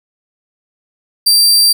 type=tone; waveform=sawtooth; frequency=4699 Hz; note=D8; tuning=in tune; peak=-4 dBFS; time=1.26-1.73 s; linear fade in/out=10 ms; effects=none